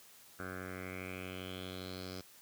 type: tone with low-pass filter sweep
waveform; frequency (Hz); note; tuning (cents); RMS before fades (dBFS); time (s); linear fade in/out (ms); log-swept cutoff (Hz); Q
10% pulse; 92.5; F#2; 0; -44; 0.39-2.21; 5; 1500 to 5100; 5.1
effects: white hiss -59 dBFS RMS until 2.41 s + high-pass 60 Hz 12 dB/octave